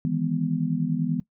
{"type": "chord", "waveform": "sine", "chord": "E major seventh", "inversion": "third", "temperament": "just", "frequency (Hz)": [154.51, 164.81, 206, 247.2], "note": ["D#3", "E3", "G#3", "B3"], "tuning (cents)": [-12, 0, -14, 2], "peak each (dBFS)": [-30, -26, -31, -27], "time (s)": [0.05, 1.2], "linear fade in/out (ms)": 0, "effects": ["noise-tail reverb RT60 0.1 s tail -19 dB re dry"]}